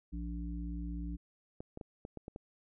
harmonic tone, 58.27 Hz, A#1, in tune, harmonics 1 / 3 / 5, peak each -38 / -43 / -45 dBFS, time 0.12-1.17 s, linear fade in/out 20 ms
clicks, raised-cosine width 2 ms, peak -30 dBFS, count 7, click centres 1.605 / 1.774 / 1.812 / 2.051 / 2.173 / 2.281 / 2.361 s
effects none

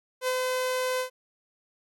sawtooth tone with ADSR envelope, 510 Hz, C5, 44 cents flat, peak -20 dBFS, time 0.21-1.1 s, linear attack 67 ms, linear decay 48 ms, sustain -2 dB, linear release 99 ms, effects AAC 64 kbps

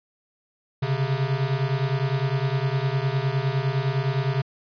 square beating tone pair, 130.81 / 140.61 Hz, C3 / C#3, 0 / +25 cents, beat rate 9.8 Hz, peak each -25 / -26 dBFS, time 0.82-4.42 s, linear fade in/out 10 ms, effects resampled to 11025 Hz

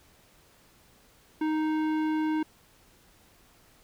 sine tone with tanh clipping, 311.1 Hz, D#4, in tune, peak -27 dBFS, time 1.41-2.43 s, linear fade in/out 5 ms, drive 15 dB, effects pink hiss -60 dBFS RMS until 3.83 s

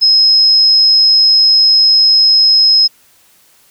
sine tone, 5130 Hz, E8, 48 cents flat, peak -5 dBFS, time 0.01-2.88 s, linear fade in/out 20 ms, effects white hiss -49 dBFS RMS until 3.7 s

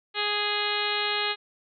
harmonic tone, 415.3 Hz, G#4, in tune, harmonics 1 / 2 / 3 / 4 / 5 / 6 / 7 / 8 / 9 / 10, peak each -34 / -34 / -34 / -34 / -34 / -34 / -34 / -34 / -34 / -34 dBFS, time 0.14-1.36 s, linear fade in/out 50 ms, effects none

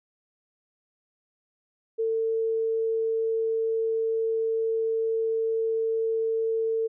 sine tone, 448.9 Hz, A4, 35 cents sharp, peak -23 dBFS, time 1.98-6.88 s, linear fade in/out 20 ms, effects none

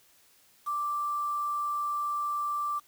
sine tone with quantisation, 1174.7 Hz, D6, in tune, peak -28 dBFS, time 0.66-2.8 s, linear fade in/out 20 ms, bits 8, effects white hiss -62 dBFS RMS until 2.87 s

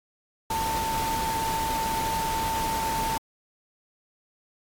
sine tone in noise, 895 Hz, A5, 29 cents sharp, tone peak -26 dBFS, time 0.5-3.18 s, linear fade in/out 5 ms, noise pink, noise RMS -32 dBFS, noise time 0.5-3.18 s, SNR +3 dB, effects AAC 64 kbps

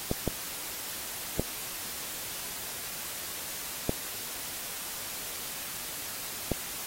clicks, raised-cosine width 2 ms, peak -13 dBFS, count 5, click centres 0.114 / 0.277 / 1.396 / 3.894 / 6.517 s, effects white hiss -38 dBFS RMS until 6.86 s + AAC 48 kbps

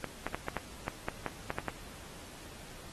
clicks, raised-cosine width 0.5 ms, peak -18 dBFS, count 11, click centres 0.043 / 0.266 / 0.346 / 0.484 / 0.567 / 0.881 / 1.085 / 1.263 / 1.504 / 1.585 / 1.683 s, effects pink hiss -50 dBFS RMS until 2.92 s + AAC 32 kbps

